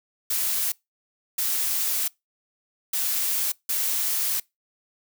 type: noise bursts at uneven times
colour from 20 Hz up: blue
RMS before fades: -25 dBFS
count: 4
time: 0.3-0.72 / 1.38-2.08 / 2.93-3.52 / 3.69-4.4 s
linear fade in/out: 5 ms
effects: noise-tail reverb RT60 0.2 s tail -24 dB re dry